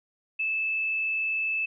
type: tone with frequency modulation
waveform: sine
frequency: 2620 Hz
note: E7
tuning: 11 cents flat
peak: -25 dBFS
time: 0.39-1.66 s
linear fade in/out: 10 ms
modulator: 47.1 Hz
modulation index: 0.42
effects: none